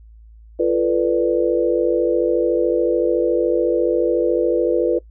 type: chord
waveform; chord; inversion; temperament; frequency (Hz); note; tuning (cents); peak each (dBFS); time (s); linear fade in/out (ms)
sine; B half-diminished seventh; second; equal with one note detuned; 344.2 / 440 / 493.9 / 587.3; F4 / A4 / B4 / D5; -25 / 0 / 0 / 0; -19 / -22 / -18 / -24; 0.59-4.99; 10
effects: noise-tail reverb RT60 0.1 s tail -22 dB re dry + added 55 Hz sine -41 dBFS peak until 5.1 s